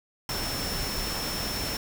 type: tone in noise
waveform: sine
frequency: 5400 Hz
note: E8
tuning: 41 cents sharp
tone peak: -34 dBFS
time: 0.29-1.77 s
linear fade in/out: 2 ms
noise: pink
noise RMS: -32 dBFS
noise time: 0.29-1.77 s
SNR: -5 dB
effects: none